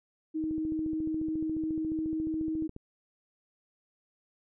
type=tone with pitch glide; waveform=sine; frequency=314.8 to 316.8 Hz; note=D#4 to D#4; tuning=+20 to +31 cents; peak=-29 dBFS; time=0.34-2.68 s; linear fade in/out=20 ms; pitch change=+11 cents; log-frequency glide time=0.64-2.2 s
type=click train; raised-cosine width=3 ms; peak=-29 dBFS; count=34; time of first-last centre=0.44-2.764 s; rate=14.2 Hz
effects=none